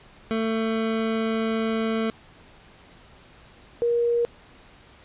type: tone pair in turn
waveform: 25% pulse / sine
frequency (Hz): 223.2 / 472.9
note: A3 / A#4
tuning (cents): +25 / +25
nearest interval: octave + minor second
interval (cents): 1300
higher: second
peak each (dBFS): -19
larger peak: neither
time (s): 0.31-2.1 / 3.82-4.25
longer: first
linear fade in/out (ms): 0
effects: pink hiss -51 dBFS RMS until 5.04 s + resampled to 8000 Hz